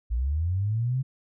sine linear sweep, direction up, 54 to 134.9 Hz, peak -23 dBFS, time 0.1-1.03 s, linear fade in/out 20 ms, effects none

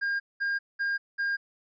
triangle tone bursts, 1612 Hz, G6, 48 cents sharp, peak -24 dBFS, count 4, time 0.01-1.37 s, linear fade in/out 20 ms, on 190 ms, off 200 ms, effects resampled to 16000 Hz

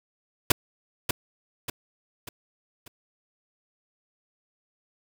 pink noise with echo, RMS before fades -17 dBFS, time 0.5-0.52 s, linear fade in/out 5 ms, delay 590 ms, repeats 4, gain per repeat -7 dB, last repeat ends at 2.88 s, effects none

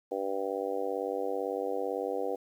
harmonic tone, 97.9 Hz, G2, 2 cents flat, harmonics 3 / 4 / 5 / 6 / 7 / 8, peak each -40 / -37 / -33 / -40 / -40 / -40 dBFS, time 0.11-2.36 s, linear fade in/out 10 ms, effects 10-bit

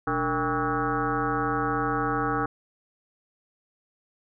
sine tone with frequency modulation, 793 Hz, G5, 20 cents sharp, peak -23 dBFS, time 0.07-2.46 s, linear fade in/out 5 ms, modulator 167 Hz, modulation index 4, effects none

